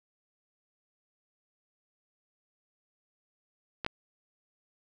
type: clicks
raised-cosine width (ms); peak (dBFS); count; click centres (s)
0.3; -17 / -14; 2; 3.847 / 3.864
effects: none